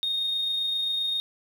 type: tone with amplitude modulation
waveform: sine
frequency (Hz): 3700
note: A#7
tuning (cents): -14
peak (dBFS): -22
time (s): 0.03-1.2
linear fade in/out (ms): 0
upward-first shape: sine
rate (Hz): 27.6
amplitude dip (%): 30
effects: tanh soft clip ceiling -21 dBFS + 9-bit